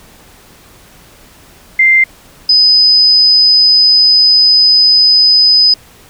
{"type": "tone pair in turn", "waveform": "sine", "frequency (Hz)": [2090, 5013], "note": ["C7", "D#8"], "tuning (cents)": [-2, 12], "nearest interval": "octave + minor third", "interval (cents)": 1514, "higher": "second", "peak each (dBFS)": -4, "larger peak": "neither", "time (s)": [[1.79, 2.04], [2.49, 5.74]], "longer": "second", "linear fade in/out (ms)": 5, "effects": ["pink hiss -41 dBFS RMS until 6.09 s"]}